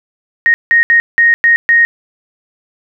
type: tone bursts at uneven times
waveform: sine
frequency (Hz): 1864.7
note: A#6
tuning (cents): 0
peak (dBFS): -5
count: 6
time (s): 0.46-0.54 / 0.71-0.83 / 0.9-1 / 1.18-1.34 / 1.44-1.56 / 1.69-1.85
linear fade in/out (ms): 0
effects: none